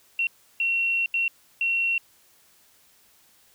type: tone bursts at uneven times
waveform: sine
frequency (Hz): 2728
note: F7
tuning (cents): -41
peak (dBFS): -21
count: 4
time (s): 0.19-0.27 / 0.6-1.06 / 1.14-1.28 / 1.61-1.98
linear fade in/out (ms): 2
effects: white hiss -59 dBFS RMS until 3.54 s